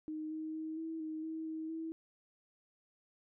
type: tone with pitch steps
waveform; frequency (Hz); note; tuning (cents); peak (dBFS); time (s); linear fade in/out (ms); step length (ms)
sine; 310.3 / 314.2 / 316 / 323.7 / 313.8 / 320 / 317.5 / 323.8; D#4 / D#4 / D#4 / E4 / D#4 / D#4 / D#4 / E4; -5 / +17 / +27 / -31 / +15 / +49 / +35 / -31; -38; 0.08-1.92; 0; 230
effects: none